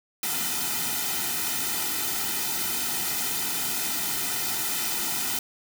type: noise with comb filter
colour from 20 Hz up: white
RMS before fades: -28 dBFS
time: 0.23-5.39 s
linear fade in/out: 2 ms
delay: 1.8 ms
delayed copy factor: -0.9
effects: none